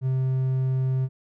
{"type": "tone", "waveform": "triangle", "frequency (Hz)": 130.81, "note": "C3", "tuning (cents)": 0, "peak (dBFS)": -19, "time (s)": [0.01, 1.09], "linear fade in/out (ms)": 50, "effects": []}